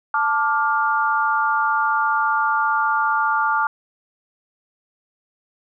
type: chord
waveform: sine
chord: D minor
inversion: second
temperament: just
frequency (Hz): 881 / 1174.7 / 1409.6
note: A5 / D6 / F6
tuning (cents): +2 / 0 / +16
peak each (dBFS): -21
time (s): 0.14-3.67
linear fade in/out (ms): 2
effects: none